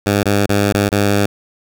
10% pulse tone with dropouts, 101.4 Hz, G#2, 41 cents flat, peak -4 dBFS, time 0.06-1.26 s, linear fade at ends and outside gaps 5 ms, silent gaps 0.232-0.256 / 0.462-0.493 / 0.725-0.743 / 0.891-0.918 s, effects none

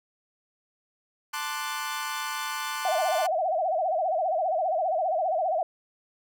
sawtooth chord, D dominant seventh, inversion second, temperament equal, 880 / 1046.5 / 1174.7 / 1480 Hz, A5 / C6 / D6 / F#6, 0 / 0 / 0 / 0 cents, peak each -32 dBFS, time 1.33-3.27 s, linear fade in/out 10 ms
sine tone with vibrato, 690 Hz, F5, 21 cents flat, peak -23 dBFS, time 2.85-5.63 s, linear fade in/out 2 ms, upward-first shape sine, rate 15 Hz, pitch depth 190 cents each way
effects none

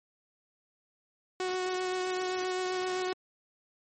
sawtooth tone with vibrato, 368.6 Hz, F#4, 7 cents flat, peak -26 dBFS, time 1.4-3.13 s, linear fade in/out 2 ms, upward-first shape triangle, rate 7.7 Hz, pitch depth 14 cents each way
white noise with exponential growth, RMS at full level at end -40 dBFS, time 1.76-2.45 s, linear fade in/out 5 ms, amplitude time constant 150 ms
effects MP3 32 kbps

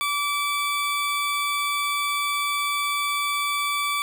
20% pulse tone, 1156 Hz, D6, 28 cents flat, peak -18 dBFS, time 0.01-4.02 s, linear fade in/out 0 ms, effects none

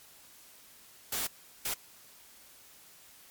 white noise bursts at uneven times, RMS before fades -33 dBFS, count 2, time 1.12-1.27 / 1.65-1.74 s, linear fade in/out 5 ms, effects white hiss -56 dBFS RMS until 3.3 s + MP3 96 kbps

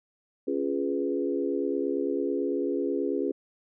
sine chord, C# dominant seventh, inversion none, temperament equal with one note detuned, 277.2 / 346.6 / 415.3 / 493.9 Hz, C#4 / E#4 / G#4 / B4, 0 / -13 / 0 / 0 cents, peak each -30 / -31 / -30 / -34 dBFS, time 0.47-3.32 s, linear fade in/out 10 ms, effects none

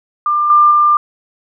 sine tone with level steps, 1194 Hz, D6, 28 cents sharp, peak -11 / -5 / -7 dBFS, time 0.26-0.97 s, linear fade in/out 2 ms, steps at 0.5 / 0.71 s, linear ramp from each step 2 ms, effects none

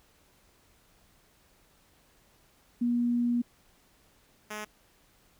sine / 5% pulse tone pair in turn, 240 / 212 Hz, B3 / G#3, -49 / +36 cents, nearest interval major second, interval 215 cents, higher first, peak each -24 / -25 dBFS, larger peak first, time 2.81-3.42 / 4.5-4.65 s, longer first, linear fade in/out 10 ms, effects pink hiss -64 dBFS RMS until 5.39 s

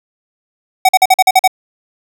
square tone bursts, 753 Hz, F#5, 30 cents sharp, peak -5 dBFS, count 8, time 0.85-1.477 s, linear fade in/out 5 ms, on 39 ms, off 45 ms, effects none

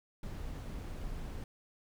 brown noise, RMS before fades -41 dBFS, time 0.23-1.44 s, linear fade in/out 2 ms, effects none

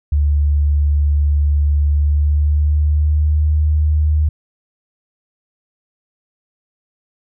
sine tone with pitch glide, 73 to 76.1 Hz, D2 to D#2, -10 to -38 cents, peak -11 dBFS, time 0.12-4.29 s, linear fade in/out 5 ms, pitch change +72 cents, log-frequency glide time 1.86-3.51 s, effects none

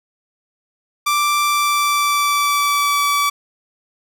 sawtooth tone with pitch glide, 1174.7 to 1149.9 Hz, D6 to D6, 0 to -37 cents, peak -11 dBFS, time 1.06-3.3 s, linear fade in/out 10 ms, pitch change -37 cents, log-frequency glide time 1.43-3.01 s, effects none

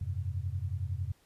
sine chord, F suspended second, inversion none, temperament just, 87.31 / 98.22 / 130.96 Hz, F2 / G2 / C3, 0 / +4 / +2 cents, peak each -35 / -35 / -40 dBFS, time 0.01-1.12 s, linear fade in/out 5 ms, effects pink hiss -67 dBFS RMS until 1.25 s + resampled to 32000 Hz

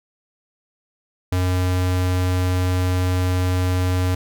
square tone, 91.2 Hz, F#2, 24 cents flat, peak -18 dBFS, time 1.32-4.15 s, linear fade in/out 5 ms, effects none

